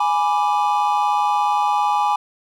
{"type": "chord", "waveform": "triangle", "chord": "G# diminished", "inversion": "none", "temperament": "equal", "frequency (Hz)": [830.6, 987.8, 1174.7], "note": ["G#5", "B5", "D6"], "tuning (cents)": [0, 0, 0], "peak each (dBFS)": [-16, -20, -21], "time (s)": [0, 2.16], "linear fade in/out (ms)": 5, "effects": []}